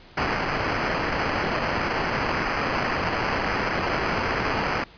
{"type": "noise with sample-and-hold", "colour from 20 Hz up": "white", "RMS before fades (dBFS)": -25, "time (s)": [0.17, 4.84], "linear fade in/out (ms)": 5, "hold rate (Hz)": 3675, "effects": ["pink hiss -49 dBFS RMS until 4.97 s", "resampled to 11025 Hz"]}